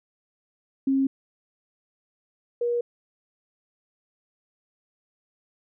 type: tone pair in turn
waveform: sine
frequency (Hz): 270 / 477.8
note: C#4 / A#4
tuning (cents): -45 / +43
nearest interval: minor seventh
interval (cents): 988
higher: second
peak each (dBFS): -19 / -22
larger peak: first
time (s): 0.87-1.07 / 2.61-2.81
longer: neither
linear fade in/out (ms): 5
effects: none